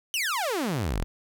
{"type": "exponential sweep", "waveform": "sawtooth", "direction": "down", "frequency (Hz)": [3114, 34.1], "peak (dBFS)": -22, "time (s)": [0.14, 1.04], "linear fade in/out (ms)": 0, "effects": []}